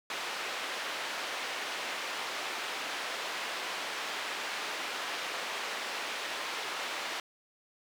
white band-pass noise, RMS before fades -37 dBFS, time 0.1-7.2 s, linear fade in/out 2 ms, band 430 to 3000 Hz, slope 12 dB/octave, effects none

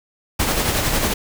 pink noise with tremolo, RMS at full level -18 dBFS, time 0.39-1.14 s, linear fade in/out 10 ms, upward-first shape sine, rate 11 Hz, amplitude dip 40%, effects none

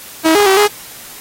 sawtooth tone with pitch steps, 320.8 / 411.3 / 384.5 / 414.7 Hz, E4 / G#4 / G4 / G#4, -47 / -17 / -33 / -3 cents, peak -4 dBFS, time 0.24-0.68 s, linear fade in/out 20 ms, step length 110 ms, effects white hiss -34 dBFS RMS until 1.2 s + AAC 48 kbps

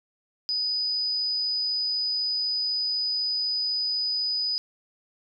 sine tone, 4978 Hz, D#8, in tune, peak -24 dBFS, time 0.49-4.58 s, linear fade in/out 0 ms, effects none

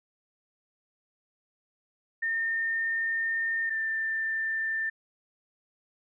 sine tone pair in turn, 1818 / 1785.7 Hz, A#6 / A6, -44 / +25 cents, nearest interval unison, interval 31 cents, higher first, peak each -26 / -27 dBFS, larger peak first, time 2.22-3.7 / 3.7-4.9 s, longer first, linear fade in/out 10 ms, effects none

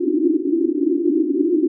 pink band-pass noise, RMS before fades -18 dBFS, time 0-1.68 s, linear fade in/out 10 ms, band 280 to 360 Hz, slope 96 dB/octave, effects none

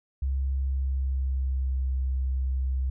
sine tone with pitch glide, 67.1 to 65.3 Hz, C2 to C2, +44 to -3 cents, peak -24 dBFS, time 0.22-2.9 s, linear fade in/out 5 ms, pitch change -47 cents, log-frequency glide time 0.54-1.85 s, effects none

